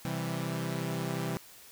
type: chord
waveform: sawtooth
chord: C major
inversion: none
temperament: equal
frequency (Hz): 130.81 / 164.81 / 196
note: C3 / E3 / G3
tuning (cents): 0 / 0 / 0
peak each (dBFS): -32 / -31 / -35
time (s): 0.05-1.37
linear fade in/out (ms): 0
effects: white hiss -53 dBFS RMS until 1.71 s